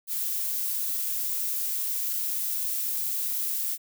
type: noise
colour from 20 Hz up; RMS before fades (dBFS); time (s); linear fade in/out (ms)
violet; -29; 0.07-3.78; 50
effects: none